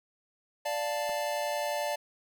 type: chord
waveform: square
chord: D minor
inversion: none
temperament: equal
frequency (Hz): 587.3 / 698.5 / 880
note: D5 / F5 / A5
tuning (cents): 0 / 0 / 0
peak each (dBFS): -33 / -37 / -36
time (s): 0.65-1.96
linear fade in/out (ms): 10
type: clicks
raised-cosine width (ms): 1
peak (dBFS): -34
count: 2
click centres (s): 1.092 / 1.097
effects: none